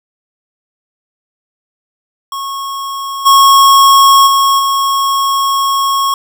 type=tone with level steps; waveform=square; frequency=1096 Hz; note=C#6; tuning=20 cents flat; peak=-19 / -4 / -8 / -11 dBFS; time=2.32-6.14 s; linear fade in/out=2 ms; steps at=3.25 / 4.26 / 4.58 s; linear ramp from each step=20 ms; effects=none